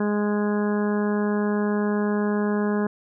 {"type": "harmonic tone", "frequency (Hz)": 207.7, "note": "G#3", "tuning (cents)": 0, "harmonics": [1, 2, 3, 4, 5, 6, 7, 8], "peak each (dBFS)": [-22, -26, -34, -36, -35, -41, -39, -37], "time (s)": [0, 2.87], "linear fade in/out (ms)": 5, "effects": []}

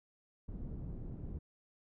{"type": "low-pass noise", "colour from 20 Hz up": "pink", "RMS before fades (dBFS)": -43, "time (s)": [0.48, 1.39], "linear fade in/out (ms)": 10, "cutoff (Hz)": 230, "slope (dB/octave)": 12, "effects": []}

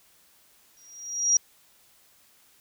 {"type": "tone with exponential growth", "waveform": "sine", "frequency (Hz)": 5710, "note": "F8", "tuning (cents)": 37, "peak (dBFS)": -15, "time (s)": [0.77, 1.37], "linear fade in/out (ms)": 2, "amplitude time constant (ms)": 130, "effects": ["white hiss -60 dBFS RMS until 2.6 s"]}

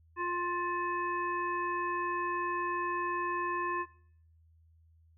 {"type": "harmonic tone with a mistuned harmonic", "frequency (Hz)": 351.4, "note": "F4", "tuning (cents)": 11, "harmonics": [1, 3, 5, 7], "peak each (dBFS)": [-37, -33, -38, -45], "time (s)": [0.16, 3.86], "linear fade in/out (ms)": 50, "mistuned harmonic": 7, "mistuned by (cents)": 68, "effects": ["noise-tail reverb RT60 0.6 s tail -19 dB re dry", "added 81 Hz sine -60 dBFS peak until 5.17 s"]}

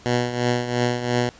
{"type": "tone with tremolo", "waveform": "10% pulse", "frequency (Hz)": 122.1, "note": "B2", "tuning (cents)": -19, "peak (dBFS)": -9, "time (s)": [0.06, 1.29], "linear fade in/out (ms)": 0, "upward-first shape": "triangle", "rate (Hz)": 2.9, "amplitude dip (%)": 70, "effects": ["pink hiss -48 dBFS RMS until 1.39 s", "resampled to 16000 Hz"]}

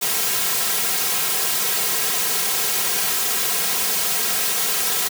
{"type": "noise with comb filter", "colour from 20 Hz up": "white", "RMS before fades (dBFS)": -21, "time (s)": [0.01, 5.09], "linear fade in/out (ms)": 20, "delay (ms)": 3.4, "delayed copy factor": -0.85, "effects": ["high-pass 200 Hz 12 dB/octave"]}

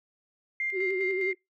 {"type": "tone with tremolo", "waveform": "sine", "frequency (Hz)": 2100, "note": "C7", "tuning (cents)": 6, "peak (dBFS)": -27, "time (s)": [0.6, 1.33], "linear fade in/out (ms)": 2, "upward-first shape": "square", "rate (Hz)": 4.9, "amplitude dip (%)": 40}
{"type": "tone with vibrato", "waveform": "sine", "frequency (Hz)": 378.4, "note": "F#4", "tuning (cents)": 39, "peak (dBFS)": -27, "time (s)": [0.72, 1.35], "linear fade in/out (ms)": 50, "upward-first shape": "sine", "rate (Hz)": 11, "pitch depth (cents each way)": 62}
{"effects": ["noise-tail reverb RT60 0.2 s tail -26 dB re dry", "tanh soft clip ceiling -17 dBFS"]}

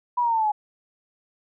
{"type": "exponential sweep", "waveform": "sine", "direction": "down", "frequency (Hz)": [989, 830.6], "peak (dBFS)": -19, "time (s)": [0.17, 0.52], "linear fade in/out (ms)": 10, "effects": []}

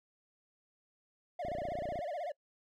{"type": "tone with vibrato", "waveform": "triangle", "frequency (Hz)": 643, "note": "E5", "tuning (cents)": -43, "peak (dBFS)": -34, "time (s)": [1.39, 2.32], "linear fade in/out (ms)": 5, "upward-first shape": "sine", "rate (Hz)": 16, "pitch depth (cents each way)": 210}
{"type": "click train", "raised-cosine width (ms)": 2, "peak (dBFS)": -30, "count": 17, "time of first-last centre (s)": [1.45, 1.991], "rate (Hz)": 29.6}
{"effects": ["noise-tail reverb RT60 0.1 s tail -25 dB re dry"]}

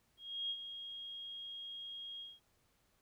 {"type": "tone with ADSR envelope", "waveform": "sine", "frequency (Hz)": 3265, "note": "G#7", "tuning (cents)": -30, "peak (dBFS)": -35, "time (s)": [0.17, 2.4], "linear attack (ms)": 330, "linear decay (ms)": 59, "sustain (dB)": -9, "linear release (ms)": 200, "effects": ["pink hiss -75 dBFS RMS until 3.01 s"]}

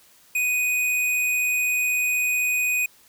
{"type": "tone", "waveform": "square", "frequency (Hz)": 2489, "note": "D#7", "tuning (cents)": 0, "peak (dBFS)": -21, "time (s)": [0.35, 2.86], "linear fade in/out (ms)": 5, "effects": ["white hiss -55 dBFS RMS until 3.08 s"]}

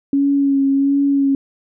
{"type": "tone with vibrato", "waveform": "sine", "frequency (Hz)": 277.2, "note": "C#4", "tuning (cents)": 0, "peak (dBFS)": -12, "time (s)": [0.13, 1.35], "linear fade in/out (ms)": 2, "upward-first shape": "sine", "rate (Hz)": 1.4, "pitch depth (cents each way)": 23, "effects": []}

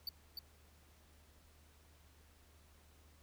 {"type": "tone with echo", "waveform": "square", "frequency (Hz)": 4567, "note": "D8", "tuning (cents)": -49, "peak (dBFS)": -39, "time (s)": [0.07, 0.09], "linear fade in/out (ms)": 2, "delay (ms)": 300, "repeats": 1, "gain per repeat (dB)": -4, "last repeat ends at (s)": 0.39, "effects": ["added 75 Hz sine -64 dBFS peak until 3.22 s", "pink hiss -68 dBFS RMS until 3.22 s"]}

